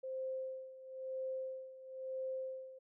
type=tone with tremolo; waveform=sine; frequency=523.3 Hz; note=C5; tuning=in tune; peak=-37 dBFS; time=0.03-2.79 s; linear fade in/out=10 ms; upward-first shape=sine; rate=1 Hz; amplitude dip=80%; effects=none